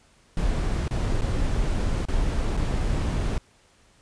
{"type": "noise with dropouts", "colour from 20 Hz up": "brown", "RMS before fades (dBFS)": -24, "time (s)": [0.37, 3.38], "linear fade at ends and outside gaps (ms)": 2, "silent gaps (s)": [[0.881, 0.909], [1.211, 1.218], [2.053, 2.084], [2.569, 2.573]], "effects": ["pink hiss -59 dBFS RMS until 4.01 s", "resampled to 22050 Hz"]}